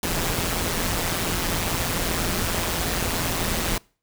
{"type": "noise with amplitude modulation", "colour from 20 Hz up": "pink", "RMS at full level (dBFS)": -22, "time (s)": [0.03, 3.78], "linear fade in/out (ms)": 2, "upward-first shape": "sine", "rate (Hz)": 171, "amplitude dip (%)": 65, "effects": ["noise-tail reverb RT60 0.4 s tail -25 dB re dry"]}